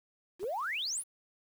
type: exponential sweep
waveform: sine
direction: up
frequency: 325.5 to 11570 Hz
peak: -32 dBFS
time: 0.39-1.04 s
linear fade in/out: 50 ms
type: clicks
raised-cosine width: 1 ms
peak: -35 / -36 dBFS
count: 2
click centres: 0.431 / 0.441 s
effects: 9-bit